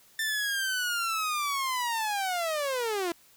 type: linear sweep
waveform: sawtooth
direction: down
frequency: 1790 to 330 Hz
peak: -24 dBFS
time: 0.19-3.12 s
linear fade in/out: 2 ms
effects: white hiss -59 dBFS RMS until 3.36 s